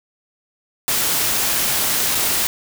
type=noise with dropouts; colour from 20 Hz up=white; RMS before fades=-19 dBFS; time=0.88-2.47 s; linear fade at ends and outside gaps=0 ms; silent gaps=2.148-2.152 s; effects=none